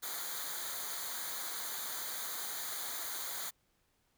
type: noise with comb filter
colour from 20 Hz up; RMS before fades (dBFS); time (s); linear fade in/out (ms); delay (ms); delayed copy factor
white; -40; 0.02-3.51; 20; 0.37; -0.8
effects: pink hiss -75 dBFS RMS until 4.17 s